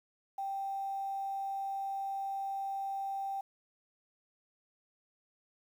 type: tone with quantisation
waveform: sine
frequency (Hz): 784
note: G5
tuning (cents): 0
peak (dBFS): -34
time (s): 0.38-3.41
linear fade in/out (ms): 5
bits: 10
effects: none